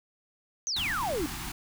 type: exponential sweep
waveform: sine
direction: down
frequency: 6470 to 280.2 Hz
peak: -28 dBFS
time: 0.67-1.26 s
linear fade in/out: 0 ms
type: band-stop noise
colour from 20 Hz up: pink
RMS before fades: -37 dBFS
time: 0.76-1.52 s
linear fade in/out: 5 ms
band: 370 to 710 Hz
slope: 96 dB/octave
effects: none